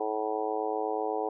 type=harmonic tone; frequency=108.1 Hz; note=A2; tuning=30 cents flat; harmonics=3 / 4 / 5 / 6 / 7 / 8 / 9; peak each=-38 / -32 / -37 / -41 / -33 / -40 / -40 dBFS; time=0-1.29 s; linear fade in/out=5 ms; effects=none